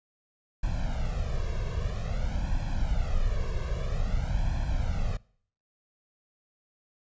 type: noise with flanger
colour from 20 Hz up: brown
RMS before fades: -28 dBFS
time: 0.63-5.17 s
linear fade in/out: 5 ms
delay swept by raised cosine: 1.2 to 1.84 ms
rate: 0.51 Hz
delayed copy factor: +0.95
effects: noise-tail reverb RT60 0.6 s tail -24 dB re dry + resampled to 16000 Hz